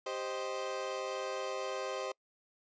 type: chord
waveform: 30% pulse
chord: C minor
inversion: second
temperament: equal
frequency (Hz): 392 / 523.3 / 622.3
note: G4 / C5 / Eb5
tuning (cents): 0 / 0 / 0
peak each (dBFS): -39 / -36 / -39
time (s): 0.06-2.12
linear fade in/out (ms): 5
effects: noise-tail reverb RT60 0.1 s tail -26 dB re dry + resampled to 16000 Hz